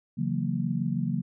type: chord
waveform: sine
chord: F# dominant seventh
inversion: second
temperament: just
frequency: 138.75 / 166.5 / 185 / 231.2 Hz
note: C#3 / E3 / F#3 / A#3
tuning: +2 / +18 / 0 / -14 cents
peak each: -31 dBFS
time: 0.17-1.22 s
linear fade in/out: 20 ms
effects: none